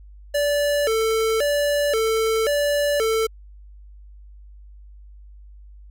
square tone with vibrato, 508 Hz, B4, 49 cents sharp, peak -19 dBFS, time 0.34-3.27 s, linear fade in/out 10 ms, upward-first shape square, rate 0.94 Hz, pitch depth 230 cents each way, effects added 50 Hz sine -41 dBFS peak until 5.9 s

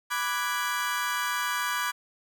35% pulse chord, G# half-diminished seventh, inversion first, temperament equal, 987.8 / 1174.7 / 1480 / 1661.2 Hz, B5 / D6 / F#6 / G#6, 0 / 0 / 0 / 0 cents, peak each -31 / -30 / -32 / -31 dBFS, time 0.1-1.92 s, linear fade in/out 20 ms, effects none

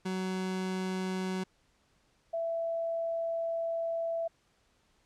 30% pulse / sine tone pair in turn, 186.9 / 664.9 Hz, F#3 / E5, +18 / +15 cents, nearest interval octave + minor seventh, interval 2197 cents, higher second, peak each -29 / -30 dBFS, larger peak first, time 0.05-1.44 / 2.33-4.28 s, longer second, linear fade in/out 10 ms, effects pink hiss -70 dBFS RMS until 5.05 s + low-pass 8000 Hz 12 dB/octave

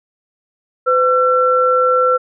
sine tone pair together, 506.4 / 1350 Hz, B4 / E6, +43 / +41 cents, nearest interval octave + perfect fourth, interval 1698 cents, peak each -13 dBFS, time 0.86-2.18 s, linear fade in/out 20 ms, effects none

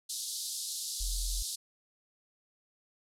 pink band-pass noise, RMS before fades -38 dBFS, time 0.09-1.56 s, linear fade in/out 10 ms, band 3800 to 12000 Hz, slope 48 dB/octave
sine tone, 42.28 Hz, E1, 45 cents sharp, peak -32 dBFS, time 1-1.43 s, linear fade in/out 10 ms
effects none

